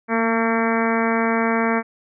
harmonic tone with a mistuned harmonic, 226.9 Hz, A#3, 47 cents flat, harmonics 1 / 2 / 3 / 4 / 5 / 6 / 7 / 8 / 9 / 10, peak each -21 / -24 / -26 / -27 / -28 / -29 / -29 / -30 / -31 / -31 dBFS, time 0.08-1.83 s, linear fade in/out 50 ms, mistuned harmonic 1, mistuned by +22 cents, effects none

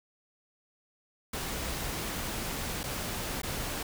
pink noise with dropouts, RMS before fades -35 dBFS, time 1.33-3.83 s, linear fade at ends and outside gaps 5 ms, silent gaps 2.833-2.838 / 3.418-3.432 s, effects none

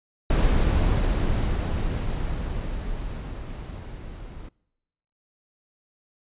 brown noise with level ramp, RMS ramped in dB -18 to -39 dBFS, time 0.3-4.49 s, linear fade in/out 5 ms, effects noise-tail reverb RT60 1.0 s tail -26 dB re dry + resampled to 8000 Hz

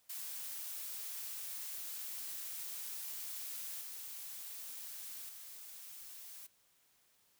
blue noise with level steps, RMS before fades -44 / -47 / -51 dBFS, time 0.09-6.47 s, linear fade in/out 10 ms, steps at 3.81 / 5.29 s, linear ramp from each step 2 ms, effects white hiss -72 dBFS RMS until 7.39 s

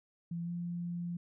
sine tone with pitch glide, 169.9 to 173.27 Hz, F3 to F3, -47 to -13 cents, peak -35 dBFS, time 0.31-1.17 s, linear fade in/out 5 ms, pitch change +34 cents, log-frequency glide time 0.44-0.5 s, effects none

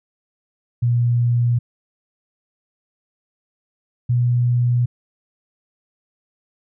sine tone pair in turn, 120 / 121.82 Hz, B2 / B2, -49 / -23 cents, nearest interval unison, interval 26 cents, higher second, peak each -14 dBFS, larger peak neither, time 0.82-1.59 / 4.09-4.86 s, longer neither, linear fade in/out 10 ms, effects none

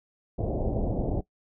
pink low-pass noise, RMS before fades -28 dBFS, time 0.38-1.21 s, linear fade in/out 10 ms, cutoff 720 Hz, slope 48 dB/octave, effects noise-tail reverb RT60 0.1 s tail -18 dB re dry

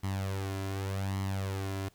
sawtooth tone with flanger, 97 Hz, G2, 18 cents flat, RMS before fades -34 dBFS, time 0.03-1.89 s, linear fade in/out 10 ms, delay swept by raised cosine 0.97 to 2.97 ms, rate 0.86 Hz, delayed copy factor +0.65, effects pink hiss -65 dBFS RMS until 1.94 s

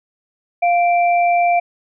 sine tone pair together, 698.5 / 2349 Hz, F5 / D7, 0 / 0 cents, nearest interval octave + major sixth, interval 2100 cents, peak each -12 / -22 dBFS, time 0.62-1.6 s, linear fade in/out 10 ms, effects none

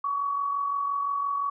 sine tone with amplitude modulation, 1128 Hz, C#6, 30 cents sharp, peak -23 dBFS, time 0.04-1.5 s, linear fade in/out 5 ms, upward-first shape sine, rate 45.8 Hz, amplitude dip 45%, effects none

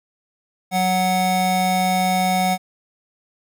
square tone pair together, 185 / 740 Hz, F#3 / F#5, 0 / 0 cents, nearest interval 2 octaves, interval 2400 cents, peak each -22 / -19 dBFS, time 0.71-2.58 s, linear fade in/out 50 ms, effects none

